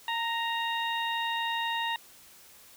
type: harmonic tone with a mistuned harmonic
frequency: 932.3 Hz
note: A#5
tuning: in tune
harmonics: 1 / 2 / 3 / 4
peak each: -31 / -34 / -36 / -37 dBFS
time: 0.08-1.96 s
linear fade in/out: 2 ms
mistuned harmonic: 1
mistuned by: -22 cents
effects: white hiss -54 dBFS RMS until 2.76 s